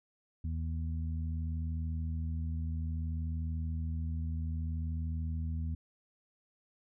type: harmonic tone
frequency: 80.6 Hz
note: E2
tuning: 38 cents flat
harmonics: 1 / 2 / 3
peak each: -33 / -42 / -45 dBFS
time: 0.44-5.75 s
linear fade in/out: 5 ms
effects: none